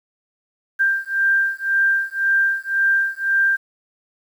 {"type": "beating tone pair", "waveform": "sine", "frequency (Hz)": [1583, 1584.9], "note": ["G6", "G6"], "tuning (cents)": [17, 19], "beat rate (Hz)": 1.9, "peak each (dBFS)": -19, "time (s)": [0.79, 3.57], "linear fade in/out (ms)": 20, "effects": ["8-bit"]}